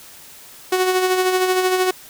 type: tone with tremolo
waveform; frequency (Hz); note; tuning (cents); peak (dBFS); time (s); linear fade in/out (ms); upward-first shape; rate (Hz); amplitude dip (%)
sawtooth; 370; F#4; 0; -10; 0.72-1.91; 5; sine; 13; 45
effects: white hiss -42 dBFS RMS until 2.09 s